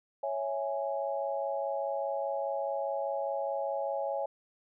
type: chord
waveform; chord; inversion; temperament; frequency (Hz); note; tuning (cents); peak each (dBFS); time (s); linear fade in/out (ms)
sine; C# minor; none; equal; 554.4 / 659.3 / 830.6; C#5 / E5 / G#5; 0 / 0 / 0; -33 / -36 / -36; 0.23-4.26; 5
effects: none